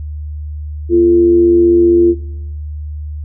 sine tone with amplitude modulation, 344.3 Hz, F4, 25 cents flat, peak -4 dBFS, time 0.89-2.15 s, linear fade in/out 50 ms, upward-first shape sine, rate 95.4 Hz, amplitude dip 45%, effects noise-tail reverb RT60 0.8 s tail -17 dB re dry + added 75 Hz sine -21 dBFS peak until 3.24 s

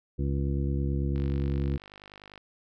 harmonic tone, 69.1 Hz, C#2, 5 cents flat, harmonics 1 / 2 / 3 / 4 / 5 / 7, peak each -28 / -30 / -36 / -37 / -37 / -44 dBFS, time 0.18-1.78 s, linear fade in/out 20 ms
click train, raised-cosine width 0.3 ms, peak -30 dBFS, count 62, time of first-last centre 1.16-2.378 s, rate 50.1 Hz
effects none

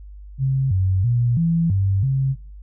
sine tone with pitch steps, 134 / 94 / 120.2 / 166.9 / 97.3 / 134.7 Hz, C3 / F#2 / B2 / E3 / G2 / C#3, +42 / +28 / -46 / +22 / -12 / -49 cents, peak -16 dBFS, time 0.38-2.36 s, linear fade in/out 50 ms, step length 330 ms, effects noise-tail reverb RT60 0.3 s tail -18 dB re dry + added 50 Hz sine -36 dBFS peak until 2.62 s

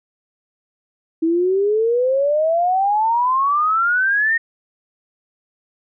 sine exponential sweep, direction up, 319.8 to 1864.7 Hz, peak -14 dBFS, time 1.22-4.38 s, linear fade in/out 10 ms, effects none

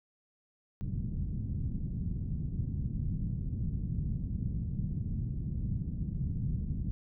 white low-pass noise, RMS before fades -34 dBFS, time 0.81-6.91 s, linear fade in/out 0 ms, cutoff 170 Hz, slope 24 dB/octave, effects none

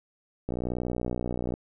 click train, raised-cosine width 2 ms, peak -17 dBFS, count 65, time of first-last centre 0.49-1.539 s, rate 61 Hz, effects none

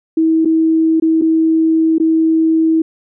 sine tone with dropouts, 322.1 Hz, E4, 40 cents flat, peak -9 dBFS, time 0.17-2.82 s, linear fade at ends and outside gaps 5 ms, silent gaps 0.449-0.455 / 1-1.022 / 1.214-1.219 / 1.983-1.999 s, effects none

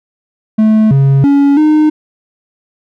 triangle tone with pitch steps, 217.3 / 137.1 / 281.7 / 306.3 Hz, A3 / C#3 / C#4 / D#4, -21 / -19 / +28 / -27 cents, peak -3 dBFS, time 0.58-1.9 s, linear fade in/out 10 ms, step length 330 ms, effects none

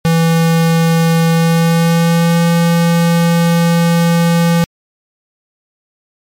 square tone with pitch glide, 165 to 169.05 Hz, E3 to E3, +2 to +44 cents, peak -9 dBFS, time 0.05-4.64 s, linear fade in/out 0 ms, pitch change +42 cents, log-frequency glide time 1.31-2.45 s, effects MP3 64 kbps

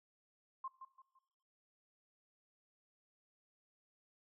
sine tone with echo, 1058 Hz, C6, 19 cents sharp, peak -40 dBFS, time 0.64-0.68 s, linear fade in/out 5 ms, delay 170 ms, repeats 3, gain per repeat -9 dB, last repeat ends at 1.19 s, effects noise-tail reverb RT60 1.0 s tail -19 dB re dry

